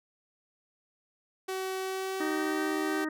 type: tone with pitch glide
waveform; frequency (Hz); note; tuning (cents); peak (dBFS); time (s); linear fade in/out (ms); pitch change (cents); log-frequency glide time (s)
sawtooth; 378.3 to 386.9; F#4 to G4; +38 to -23; -28; 1.48-3.05; 10; +39; 1.76-2.7
type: harmonic tone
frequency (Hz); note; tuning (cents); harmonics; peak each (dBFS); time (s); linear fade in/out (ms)
310; D#4; -6; 1 / 2 / 3 / 4 / 5 / 6; -31 / -43 / -46 / -41 / -42 / -39; 2.2-3.09; 5
effects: none